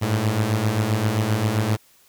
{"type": "beating tone pair", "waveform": "sawtooth", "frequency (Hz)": [103, 110.6], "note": ["G#2", "A2"], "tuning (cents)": [-14, 9], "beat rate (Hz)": 7.6, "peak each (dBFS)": [-20, -17], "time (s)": [0.01, 1.77], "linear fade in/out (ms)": 20, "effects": ["white hiss -56 dBFS RMS until 2.08 s"]}